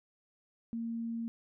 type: tone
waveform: sine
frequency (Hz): 230.2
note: A#3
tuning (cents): -22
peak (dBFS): -34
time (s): 0.73-1.28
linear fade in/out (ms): 0
effects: none